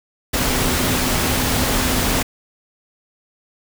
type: tone in noise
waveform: sine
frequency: 252.9 Hz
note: B3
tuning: 41 cents sharp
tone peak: -26 dBFS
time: 0.33-2.23 s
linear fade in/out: 10 ms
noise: pink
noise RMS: -19 dBFS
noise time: 0.33-2.23 s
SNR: -10 dB
effects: none